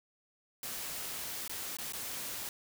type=noise with dropouts; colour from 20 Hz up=white; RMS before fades=-40 dBFS; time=0.63-2.49 s; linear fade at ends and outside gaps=1 ms; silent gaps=1.478-1.495 / 1.769-1.786 / 1.923-1.934 s; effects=none